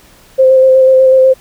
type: tone with vibrato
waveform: sine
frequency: 523.3 Hz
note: C5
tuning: in tune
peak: -3 dBFS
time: 0.38-1.34 s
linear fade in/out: 20 ms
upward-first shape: square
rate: 8.1 Hz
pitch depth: 12 cents each way
effects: pink hiss -43 dBFS RMS until 1.4 s